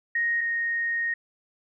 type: tone pair in turn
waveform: sine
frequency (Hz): 1869 / 1861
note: A#6 / A#6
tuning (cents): +4 / -3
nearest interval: unison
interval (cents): 7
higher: first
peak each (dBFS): -22 / -24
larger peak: first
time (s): 0.15-0.41 / 0.41-1.14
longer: second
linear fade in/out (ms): 5
effects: none